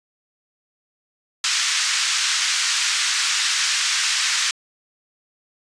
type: band-pass noise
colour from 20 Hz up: white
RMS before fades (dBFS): -21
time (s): 1.44-4.51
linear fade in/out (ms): 2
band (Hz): 1300 to 6900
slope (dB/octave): 24
effects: resampled to 22050 Hz